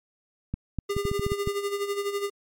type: clicks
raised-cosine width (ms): 5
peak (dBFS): -16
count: 9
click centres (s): 0.54 / 0.787 / 0.966 / 1.053 / 1.115 / 1.195 / 1.265 / 1.319 / 1.474
type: tone with tremolo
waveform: square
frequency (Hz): 403.5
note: G#4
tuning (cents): -50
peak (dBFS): -25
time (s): 0.89-2.3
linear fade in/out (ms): 10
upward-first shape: sine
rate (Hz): 12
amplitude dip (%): 65
effects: MP3 64 kbps